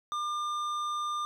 sine tone with tanh clipping, 1200 Hz, D6, 37 cents sharp, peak -32 dBFS, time 0.12-1.25 s, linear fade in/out 0 ms, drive 12 dB, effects none

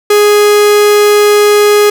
45% pulse tone, 415.3 Hz, G#4, in tune, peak -4 dBFS, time 0.1-1.9 s, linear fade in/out 5 ms, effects none

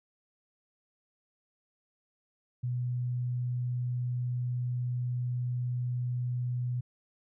sine tone, 123.47 Hz, B2, in tune, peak -29 dBFS, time 2.63-6.81 s, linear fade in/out 10 ms, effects none

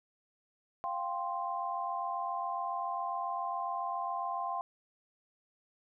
sine chord, F suspended second, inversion none, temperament just, 698.5 / 785.8 / 1047.7 Hz, F5 / G5 / C6, 0 / +4 / +2 cents, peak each -38 / -38 / -36 dBFS, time 0.84-4.61 s, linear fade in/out 0 ms, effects none

